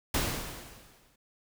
pink noise with exponential decay, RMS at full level -27 dBFS, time 0.14-1.16 s, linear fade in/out 5 ms, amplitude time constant 220 ms, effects none

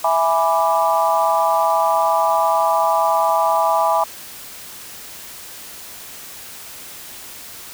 sine chord, E dominant seventh, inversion none, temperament equal, 659.3 / 830.6 / 987.8 / 1174.7 Hz, E5 / G#5 / B5 / D6, 0 / 0 / 0 / 0 cents, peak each -19 / -19 / -19 / -21 dBFS, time 0.04-4.04 s, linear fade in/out 5 ms, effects white hiss -36 dBFS RMS until 7.73 s

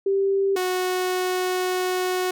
sine / sawtooth tone pair in turn, 392 / 367.1 Hz, G4 / F#4, 0 / -14 cents, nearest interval minor second, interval 114 cents, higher first, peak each -18 dBFS, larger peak neither, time 0.06-0.56 / 0.56-2.31 s, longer second, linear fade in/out 5 ms, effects none

